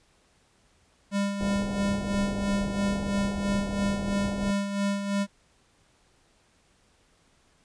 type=tone with tremolo; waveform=square; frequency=200 Hz; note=G3; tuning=35 cents sharp; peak=-24 dBFS; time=1.11-5.27 s; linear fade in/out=50 ms; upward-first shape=sine; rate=3 Hz; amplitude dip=55%
type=low-pass noise; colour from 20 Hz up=pink; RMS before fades=-35 dBFS; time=1.4-4.52 s; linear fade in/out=10 ms; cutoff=790 Hz; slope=48 dB/octave
effects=pink hiss -64 dBFS RMS until 7.64 s + resampled to 22050 Hz